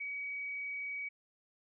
sine tone, 2266 Hz, C#7, 37 cents sharp, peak -37 dBFS, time 0-1.09 s, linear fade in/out 10 ms, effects none

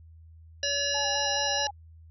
harmonic tone, 569 Hz, C#5, 45 cents sharp, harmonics 1 / 3 / 5 / 7 / 9 / 10, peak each -33 / -33 / -33 / -33 / -33 / -33 dBFS, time 0.63-1.67 s, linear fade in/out 2 ms
sine tone with vibrato, 830.6 Hz, G#5, in tune, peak -32 dBFS, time 0.94-1.71 s, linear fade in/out 10 ms, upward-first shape square, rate 4.7 Hz, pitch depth 39 cents each way
effects added 81 Hz sine -48 dBFS peak until 2.1 s

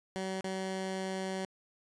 15% pulse tone with dropouts, 189.7 Hz, F#3, 43 cents sharp, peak -28 dBFS, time 0.16-1.45 s, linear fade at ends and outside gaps 0 ms, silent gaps 0.408-0.443 s, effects resampled to 22050 Hz

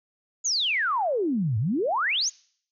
sine exponential two-way sweep, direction down then up, 7040 to 101.3 to 7040 Hz, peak -22 dBFS, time 0.44-2.3 s, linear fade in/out 20 ms, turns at 1.58 s, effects noise-tail reverb RT60 0.6 s tail -25 dB re dry

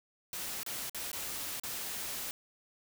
white noise with dropouts, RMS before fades -39 dBFS, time 0.33-2.31 s, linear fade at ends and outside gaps 1 ms, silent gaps 0.632-0.663 / 0.896-0.946 / 1.116-1.13 / 1.598-1.635 s, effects none

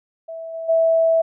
sine tone with level steps, 655 Hz, E5, 11 cents flat, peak -29 / -26 / -13 dBFS, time 0.28-1.22 s, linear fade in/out 10 ms, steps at 0.53 / 0.68 s, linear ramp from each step 20 ms, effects none

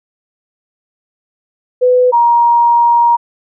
sine tone pair in turn, 500 / 943.9 Hz, B4 / A#5, +21 / +21 cents, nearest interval major seventh, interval 1100 cents, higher second, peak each -6 dBFS, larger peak neither, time 1.81-2.12 / 2.12-3.17 s, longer second, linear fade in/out 20 ms, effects none

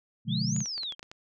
sine chord, B diminished seventh, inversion none, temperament just, 123.47 / 148.16 / 177.8 / 213.4 Hz, B2 / D3 / F3 / Ab3, 0 / +16 / +31 / +47 cents, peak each -32 dBFS, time 0.25-0.65 s, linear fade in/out 50 ms
sine exponential two-way sweep, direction up then down, 3136 to 7040 to 3136 Hz, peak -32 dBFS, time 0.28-0.95 s, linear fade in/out 50 ms, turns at 0.57 s
clicks, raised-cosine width 0.2 ms, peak -26 dBFS, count 9, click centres 0.564 / 0.605 / 0.659 / 0.779 / 0.833 / 0.923 / 0.994 / 1.029 / 1.115 s
effects none

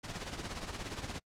pink noise with tremolo, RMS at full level -38 dBFS, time 0.03-1.2 s, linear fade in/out 20 ms, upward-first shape triangle, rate 17 Hz, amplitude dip 70%, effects noise-tail reverb RT60 0.1 s tail -26 dB re dry + low-pass 7000 Hz 12 dB/octave

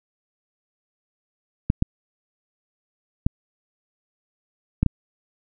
clicks, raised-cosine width 5 ms, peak -5 dBFS, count 5, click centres 1.701 / 1.824 / 3.265 / 4.83 / 4.863 s, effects none

